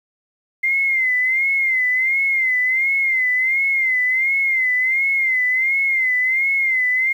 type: tone with vibrato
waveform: sine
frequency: 2087 Hz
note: C7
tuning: 5 cents flat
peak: -15 dBFS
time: 0.63-7.13 s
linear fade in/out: 10 ms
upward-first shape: sine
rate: 1.4 Hz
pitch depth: 79 cents each way
effects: 8-bit